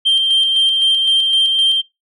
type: tone with tremolo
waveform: sine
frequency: 3157 Hz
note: G7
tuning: 12 cents sharp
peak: -7 dBFS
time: 0.05-1.82 s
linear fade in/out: 20 ms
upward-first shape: square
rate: 3.9 Hz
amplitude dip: 35%
effects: noise-tail reverb RT60 0.2 s tail -21 dB re dry + tanh soft clip ceiling -8 dBFS